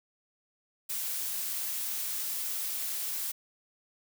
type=noise; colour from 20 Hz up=blue; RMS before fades=-34 dBFS; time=0.89-3.32 s; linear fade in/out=10 ms; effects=none